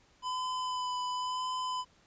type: tone with vibrato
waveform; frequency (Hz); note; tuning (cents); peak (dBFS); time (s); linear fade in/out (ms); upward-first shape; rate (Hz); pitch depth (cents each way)
square; 1006; B5; +32; -33; 0.22-1.85; 50; sine; 0.94; 15
effects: pink hiss -65 dBFS RMS until 2.06 s + resampled to 16000 Hz